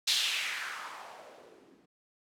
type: noise with low-pass filter sweep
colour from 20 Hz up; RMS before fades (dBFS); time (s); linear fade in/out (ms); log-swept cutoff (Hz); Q
violet; -36; 0.07-1.86; 10; 4200 to 240; 2.5
effects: none